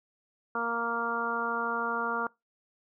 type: harmonic tone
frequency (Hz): 233.1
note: A#3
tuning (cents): 0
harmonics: 1 / 2 / 3 / 4 / 5 / 6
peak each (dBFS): -39 / -36 / -39 / -35 / -34 / -33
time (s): 0.55-2.27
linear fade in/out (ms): 2
effects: noise-tail reverb RT60 0.2 s tail -23 dB re dry